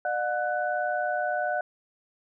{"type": "tone cluster", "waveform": "sine", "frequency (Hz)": [601, 722, 1494], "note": ["D5", "F#5", "F#6"], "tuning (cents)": [40, -43, 16], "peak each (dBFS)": [-30, -28, -31], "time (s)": [0.05, 1.61], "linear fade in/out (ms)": 2, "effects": []}